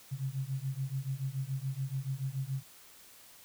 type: beating tone pair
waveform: sine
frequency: 130.81 / 137.81 Hz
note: C3 / C#3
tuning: 0 / -10 cents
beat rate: 7 Hz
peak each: -36 / -36 dBFS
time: 0.11-2.63 s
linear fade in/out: 20 ms
effects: white hiss -56 dBFS RMS until 3.44 s